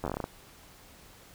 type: slowing click train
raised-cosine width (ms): 1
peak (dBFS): -18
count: 10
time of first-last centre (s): 0.04-0.241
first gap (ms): 11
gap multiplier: 1.17
effects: pink hiss -54 dBFS RMS until 1.34 s